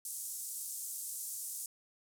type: band-pass noise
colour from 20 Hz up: pink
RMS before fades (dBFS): -42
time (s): 0.05-1.66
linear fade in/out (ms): 2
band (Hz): 7500 to 13000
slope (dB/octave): 24
effects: none